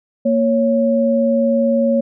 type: tone pair together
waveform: sine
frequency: 232.3 / 554.4 Hz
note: A#3 / C#5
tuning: -6 / 0 cents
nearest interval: octave + minor third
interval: 1506 cents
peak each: -15 dBFS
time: 0.25-2.01 s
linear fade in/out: 10 ms
effects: none